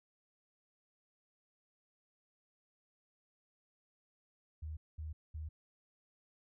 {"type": "tone bursts", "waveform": "sine", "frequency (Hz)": 77.78, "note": "D#2", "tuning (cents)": 0, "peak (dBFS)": -40, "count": 3, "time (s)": [4.62, 5.49], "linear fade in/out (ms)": 10, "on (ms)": 150, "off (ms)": 210, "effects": []}